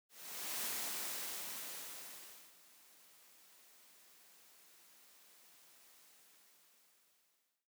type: noise with ADSR envelope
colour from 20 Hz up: white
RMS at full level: -40 dBFS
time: 0.09-7.68 s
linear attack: 530 ms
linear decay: 1900 ms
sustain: -24 dB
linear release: 1700 ms
effects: noise-tail reverb RT60 0.1 s tail -20 dB re dry + high-pass 200 Hz 12 dB/octave